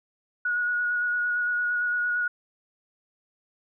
sine tone with vibrato, 1454 Hz, F#6, 31 cents flat, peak -23 dBFS, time 0.45-2.28 s, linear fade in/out 5 ms, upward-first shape square, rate 8.8 Hz, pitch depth 12 cents each way, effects none

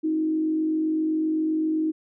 sine tone with frequency modulation, 315.1 Hz, D#4, 22 cents sharp, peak -21 dBFS, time 0.03-1.92 s, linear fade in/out 20 ms, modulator 47.7 Hz, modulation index 0.33, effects none

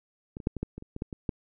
clicks, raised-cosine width 3 ms, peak -25 / -28 / -12 / -21 / -17 / -26 / -30 / -23 / -18 / -24 / -15 dBFS, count 11, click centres 0.369 / 0.402 / 0.471 / 0.567 / 0.63 / 0.78 / 0.824 / 0.964 / 1.021 / 1.128 / 1.292 s, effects none

